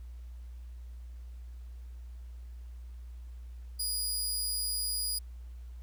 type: tone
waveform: 20% pulse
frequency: 4900 Hz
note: D#8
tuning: 27 cents flat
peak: -25 dBFS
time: 3.79-5.19 s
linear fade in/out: 10 ms
effects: added 60 Hz sine -42 dBFS peak until 5.82 s + pink hiss -68 dBFS RMS until 5.82 s